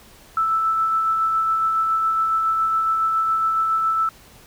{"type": "tone with tremolo", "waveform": "sine", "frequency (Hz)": 1318.5, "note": "E6", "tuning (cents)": 0, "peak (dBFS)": -16, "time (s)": [0.37, 4.09], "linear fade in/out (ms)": 2, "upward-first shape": "sine", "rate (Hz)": 7.2, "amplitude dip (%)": 25, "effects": ["pink hiss -48 dBFS RMS until 4.46 s"]}